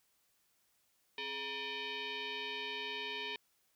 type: tone with frequency modulation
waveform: sine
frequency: 264.5 Hz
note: C4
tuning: 19 cents sharp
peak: -38 dBFS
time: 1.18-3.36 s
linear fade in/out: 2 ms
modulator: 685 Hz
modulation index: 5.2
effects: white hiss -75 dBFS RMS until 3.75 s